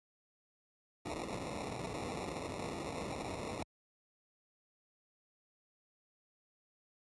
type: noise with sample-and-hold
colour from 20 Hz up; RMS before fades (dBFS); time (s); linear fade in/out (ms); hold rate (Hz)
white; -41; 1.05-3.63; 5; 1575
effects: high-pass 60 Hz 12 dB/octave + resampled to 24000 Hz